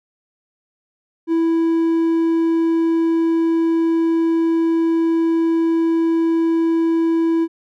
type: tone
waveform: triangle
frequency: 329.6 Hz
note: E4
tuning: in tune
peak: -12 dBFS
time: 1.27-7.48 s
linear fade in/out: 50 ms
effects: none